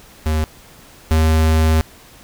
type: tone pair in turn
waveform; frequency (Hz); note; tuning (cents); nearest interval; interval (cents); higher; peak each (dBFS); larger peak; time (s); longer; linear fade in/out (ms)
square; 78 / 79.32; D#2 / D#2; +5 / +34; unison; 29; second; -16 / -12; second; 0.26-0.44 / 1.11-1.81; second; 0
effects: pink hiss -44 dBFS RMS until 2.23 s